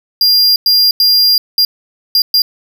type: tone bursts at uneven times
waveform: square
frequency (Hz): 4800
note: D8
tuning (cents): +37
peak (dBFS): -7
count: 6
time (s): 0.21-0.56 / 0.66-0.91 / 1-1.38 / 1.58-1.65 / 2.15-2.22 / 2.34-2.42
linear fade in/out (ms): 2
effects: none